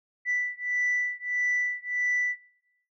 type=beating tone pair; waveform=sine; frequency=1975.5 / 1977.1 Hz; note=B6 / B6; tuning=0 / +1 cents; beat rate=1.6 Hz; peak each=-28 dBFS; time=0.25-2.36 s; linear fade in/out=50 ms; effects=noise-tail reverb RT60 0.9 s tail -20 dB re dry + tanh soft clip ceiling -20 dBFS